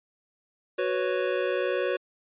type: chord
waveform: square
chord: F# suspended fourth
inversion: none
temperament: equal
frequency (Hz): 370 / 493.9 / 554.4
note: F#4 / B4 / C#5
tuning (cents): 0 / 0 / 0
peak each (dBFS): -30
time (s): 0.78-1.97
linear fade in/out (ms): 10
effects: resampled to 8000 Hz